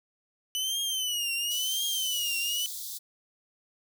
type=tone with vibrato; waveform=sawtooth; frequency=2984 Hz; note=F#7; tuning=14 cents sharp; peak=-25 dBFS; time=0.55-2.66 s; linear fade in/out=0 ms; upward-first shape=triangle; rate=0.96 Hz; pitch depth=150 cents each way
type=high-pass noise; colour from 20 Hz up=white; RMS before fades=-38 dBFS; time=1.5-2.99 s; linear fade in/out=20 ms; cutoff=3400 Hz; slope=96 dB/octave
effects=none